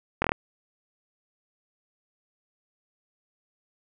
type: slowing click train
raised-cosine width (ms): 0.5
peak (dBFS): -8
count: 5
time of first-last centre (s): 0.22-0.319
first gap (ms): 23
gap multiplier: 1.05
effects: none